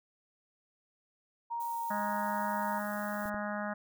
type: tone with vibrato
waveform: sine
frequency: 933 Hz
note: A#5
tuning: 1 cent sharp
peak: -33 dBFS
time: 1.5-2.8 s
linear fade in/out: 20 ms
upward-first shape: sine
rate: 2.3 Hz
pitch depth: 8 cents each way
type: noise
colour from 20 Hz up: violet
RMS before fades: -49 dBFS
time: 1.6-3.3 s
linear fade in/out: 5 ms
type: harmonic tone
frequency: 207.7 Hz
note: G#3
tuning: in tune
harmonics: 1 / 3 / 4 / 5 / 6 / 7 / 8 / 9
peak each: -38 / -39 / -42 / -46 / -43 / -43 / -44 / -49 dBFS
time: 1.9-3.74 s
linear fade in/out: 10 ms
type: clicks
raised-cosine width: 3 ms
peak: -33 dBFS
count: 2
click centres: 3.256 / 3.344 s
effects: none